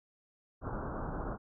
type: low-pass noise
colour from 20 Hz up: pink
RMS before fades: -38 dBFS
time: 0.61-1.38 s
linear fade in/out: 50 ms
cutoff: 1500 Hz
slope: 96 dB/octave
effects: none